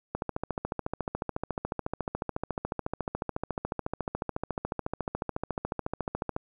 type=click train; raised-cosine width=1 ms; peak=-16 dBFS; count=88; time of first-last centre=0.15-6.364 s; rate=14 Hz; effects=none